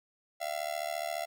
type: tone with amplitude modulation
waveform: 45% pulse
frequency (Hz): 680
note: F5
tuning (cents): -46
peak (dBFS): -29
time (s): 0.4-1.26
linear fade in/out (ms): 20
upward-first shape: sine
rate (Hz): 74.5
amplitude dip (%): 95
effects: none